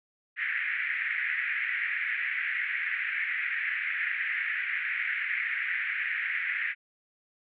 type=band-pass noise; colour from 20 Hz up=white; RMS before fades=-31 dBFS; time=0.36-6.75 s; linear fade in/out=50 ms; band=1700 to 2200 Hz; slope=48 dB/octave; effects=none